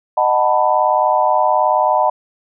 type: chord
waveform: sine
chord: B dominant seventh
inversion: first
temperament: just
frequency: 617.4 / 740.8 / 889 / 987.8 Hz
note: D#5 / F#5 / A5 / B5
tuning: -14 / +2 / +18 / 0 cents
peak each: -17 dBFS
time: 0.17-2.1 s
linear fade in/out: 5 ms
effects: none